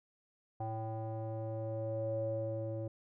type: tone with low-pass filter sweep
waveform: square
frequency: 111.1 Hz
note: A2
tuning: 17 cents sharp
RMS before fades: -38 dBFS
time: 0.6-2.88 s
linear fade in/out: 5 ms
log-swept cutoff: 750 to 490 Hz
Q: 9.1
effects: none